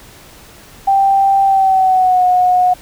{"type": "tone with pitch glide", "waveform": "sine", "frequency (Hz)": [784, 727.3], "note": ["G5", "F#5"], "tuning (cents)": [0, -30], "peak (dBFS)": -8, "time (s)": [0.87, 2.74], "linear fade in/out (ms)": 10, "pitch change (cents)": -130, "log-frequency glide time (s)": [1.44, 2.24], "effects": ["pink hiss -40 dBFS RMS until 2.81 s"]}